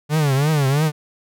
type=tone with vibrato; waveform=45% pulse; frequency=144.6 Hz; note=D3; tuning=27 cents flat; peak=-15 dBFS; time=0.09-0.92 s; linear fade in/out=50 ms; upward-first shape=triangle; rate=3 Hz; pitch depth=180 cents each way; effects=none